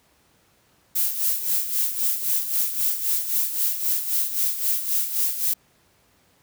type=noise with tremolo; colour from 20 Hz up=violet; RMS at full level=-21 dBFS; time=0.95-5.54 s; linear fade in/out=10 ms; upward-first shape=sine; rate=3.8 Hz; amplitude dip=65%; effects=pink hiss -61 dBFS RMS until 6.42 s + high-pass 60 Hz 12 dB/octave